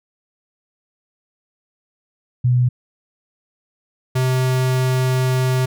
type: tone pair in turn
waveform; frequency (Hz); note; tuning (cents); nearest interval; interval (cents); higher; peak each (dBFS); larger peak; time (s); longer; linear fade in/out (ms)
sine / square; 124 / 128.93; B2 / C3; +7 / -25; minor second; 68; second; -12 / -16; first; 2.44-2.69 / 4.15-5.66; second; 10
effects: none